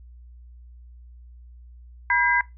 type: tone cluster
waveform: sine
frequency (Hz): 968 / 1606 / 2028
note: B5 / G6 / B6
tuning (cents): -35 / +41 / +45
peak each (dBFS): -22 / -22 / -22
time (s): 2.1-2.41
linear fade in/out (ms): 2
effects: noise-tail reverb RT60 0.2 s tail -20 dB re dry + added 60 Hz sine -43 dBFS peak until 2.57 s